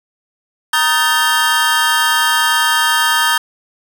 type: tone cluster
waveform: square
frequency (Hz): 933 / 1251 / 1539 / 1757 / 3170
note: A#5 / D#6 / G6 / A6 / G7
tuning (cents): +1 / +9 / -32 / -3 / +19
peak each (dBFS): -19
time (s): 0.73-3.38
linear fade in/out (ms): 5
effects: 7-bit